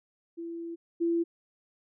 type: tone pair in turn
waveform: sine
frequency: 335.8 / 337.4 Hz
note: E4 / E4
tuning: +32 / +40 cents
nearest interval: unison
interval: 8 cents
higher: second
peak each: -35 / -24 dBFS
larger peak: second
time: 0.37-0.76 / 1-1.24 s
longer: first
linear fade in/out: 20 ms
effects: none